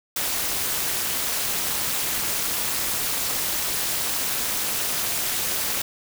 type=noise with amplitude modulation; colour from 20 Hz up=white; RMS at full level=-22 dBFS; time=0.16-5.82 s; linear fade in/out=5 ms; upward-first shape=sine; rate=269 Hz; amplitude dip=75%; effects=none